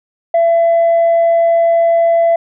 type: tone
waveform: sine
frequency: 672 Hz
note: E5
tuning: 33 cents sharp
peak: -6 dBFS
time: 0.34-2.36 s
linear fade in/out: 5 ms
effects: tanh soft clip ceiling -6 dBFS